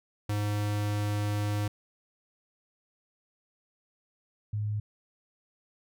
square / sine tone pair in turn, 103.83 / 105.34 Hz, G#2 / G#2, 0 / +25 cents, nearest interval unison, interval 25 cents, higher second, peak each -28 dBFS, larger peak neither, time 0.29-1.68 / 4.53-4.8 s, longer first, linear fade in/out 5 ms, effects none

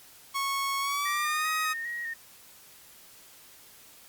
sawtooth tone with pitch glide, 1102 to 1258.6 Hz, C#6 to D#6, -11 to +19 cents, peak -24 dBFS, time 0.34-1.74 s, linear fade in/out 20 ms, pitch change +230 cents, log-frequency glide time 0.8-1.49 s
sine tone with vibrato, 1864.7 Hz, A#6, in tune, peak -32 dBFS, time 1.05-2.14 s, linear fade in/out 10 ms, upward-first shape square, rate 2.5 Hz, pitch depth 26 cents each way
effects white hiss -53 dBFS RMS until 4.08 s + Opus 48 kbps

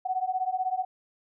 sine beating tone pair, 738 / 754 Hz, F#5 / F#5, -5 / +32 cents, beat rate 16 Hz, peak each -29 dBFS, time 0.05-0.85 s, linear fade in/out 10 ms, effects none

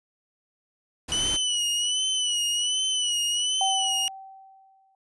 pink noise, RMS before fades -34 dBFS, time 1.08-1.37 s, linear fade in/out 10 ms
sawtooth tone with vibrato, 2960 Hz, F#7, in tune, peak -20 dBFS, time 1.12-4.08 s, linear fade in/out 0 ms, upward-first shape sine, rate 1.3 Hz, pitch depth 60 cents each way
sine tone with exponential decay, 772 Hz, G5, 27 cents flat, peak -22 dBFS, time 3.61-4.95 s, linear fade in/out 2 ms, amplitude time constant 290 ms
effects resampled to 24000 Hz

